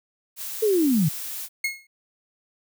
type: noise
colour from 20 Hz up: blue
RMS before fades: -33 dBFS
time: 0.36-1.49 s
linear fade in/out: 50 ms
type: linear sweep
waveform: sine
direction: down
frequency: 451.5 to 138.59 Hz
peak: -17 dBFS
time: 0.62-1.09 s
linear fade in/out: 10 ms
type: tone with exponential decay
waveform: 40% pulse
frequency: 2163 Hz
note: C#7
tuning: 43 cents flat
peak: -19 dBFS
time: 1.64-1.87 s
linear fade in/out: 5 ms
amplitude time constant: 49 ms
effects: none